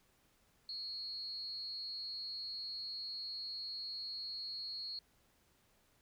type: tone with amplitude modulation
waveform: sine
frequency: 4300 Hz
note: C8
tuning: 47 cents sharp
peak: -38 dBFS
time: 0.69-4.99 s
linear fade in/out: 2 ms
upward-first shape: sine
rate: 220 Hz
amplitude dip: 60%
effects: pink hiss -72 dBFS RMS until 6.01 s